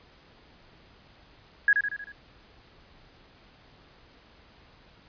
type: tone with echo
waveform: sine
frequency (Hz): 1661.2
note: G#6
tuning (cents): 0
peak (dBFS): -16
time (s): 1.68-1.73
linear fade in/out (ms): 2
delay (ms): 78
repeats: 5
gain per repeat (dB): -5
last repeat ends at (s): 2.12
effects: pink hiss -56 dBFS RMS until 5.08 s + resampled to 11025 Hz